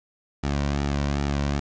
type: tone with flanger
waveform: sawtooth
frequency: 71 Hz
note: C#2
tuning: 42 cents sharp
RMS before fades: -25 dBFS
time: 0.43-1.6 s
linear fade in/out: 10 ms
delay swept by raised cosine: 1.9 to 2.41 ms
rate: 2.5 Hz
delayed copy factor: -0.55
effects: resampled to 16000 Hz + 8-bit